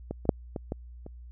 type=clicks; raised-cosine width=2 ms; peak=-19 / -24 / -6 / -19 / -18 / -28 dBFS; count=6; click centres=0.11 / 0.254 / 0.292 / 0.562 / 0.721 / 1.064 s; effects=added 60 Hz sine -43 dBFS peak until 1.31 s